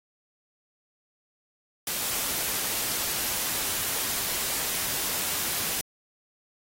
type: noise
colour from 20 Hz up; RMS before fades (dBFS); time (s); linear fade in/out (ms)
white; -29; 1.87-5.81; 2
effects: AAC 48 kbps